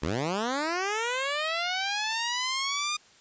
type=linear sweep; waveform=10% pulse; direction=up; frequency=65.2 to 1224 Hz; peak=-19 dBFS; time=0.02-2.97 s; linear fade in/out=10 ms; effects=white hiss -57 dBFS RMS until 3.2 s + resampled to 16000 Hz